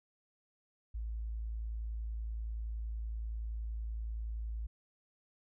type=tone; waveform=sine; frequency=55.3 Hz; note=A1; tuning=9 cents sharp; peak=-36 dBFS; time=0.94-4.67 s; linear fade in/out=10 ms; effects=none